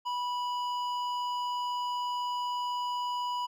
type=tone with hard clipping; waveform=sine; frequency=982 Hz; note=B5; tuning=10 cents flat; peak=-32 dBFS; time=0.05-3.47 s; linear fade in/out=20 ms; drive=10 dB; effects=none